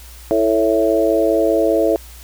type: harmonic tone with a mistuned harmonic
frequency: 110 Hz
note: A2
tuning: in tune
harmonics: 3 / 4 / 5 / 6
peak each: -18 / -18 / -18 / -18 dBFS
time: 0.31-1.96 s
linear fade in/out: 0 ms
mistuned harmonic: 5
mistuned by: +16 cents
effects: added 60 Hz sine -37 dBFS peak until 2.23 s + white hiss -42 dBFS RMS until 2.23 s